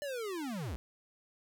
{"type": "linear sweep", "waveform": "square", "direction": "down", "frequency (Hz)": [595, 51.91], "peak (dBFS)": -37, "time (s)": [0.02, 0.76], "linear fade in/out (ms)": 0, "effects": []}